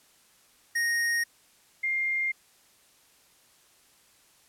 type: tone pair in turn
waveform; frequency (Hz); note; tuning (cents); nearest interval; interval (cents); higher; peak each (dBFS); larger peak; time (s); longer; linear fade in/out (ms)
square / sine; 1864.7 / 2113; A#6 / C7; 0 / +16; major second; 216; second; -25; neither; 0.75-1.24 / 1.83-2.32; neither; 10
effects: white hiss -61 dBFS RMS until 4.48 s + low-pass 12000 Hz 12 dB/octave